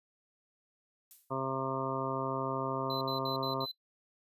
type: noise with exponential decay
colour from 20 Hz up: violet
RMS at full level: -48 dBFS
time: 1.11-1.4 s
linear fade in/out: 0 ms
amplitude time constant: 62 ms
type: harmonic tone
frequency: 133.3 Hz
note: C3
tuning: 33 cents sharp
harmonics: 1 / 2 / 3 / 4 / 5 / 7 / 8 / 9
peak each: -40 / -40 / -40 / -40 / -40 / -40 / -40 / -40 dBFS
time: 1.3-3.66 s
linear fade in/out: 20 ms
type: tone bursts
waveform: triangle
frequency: 4033 Hz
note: B7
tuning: 36 cents sharp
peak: -36 dBFS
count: 5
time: 2.9-3.714 s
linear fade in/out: 2 ms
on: 110 ms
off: 66 ms
effects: noise-tail reverb RT60 0.1 s tail -20 dB re dry + resampled to 32000 Hz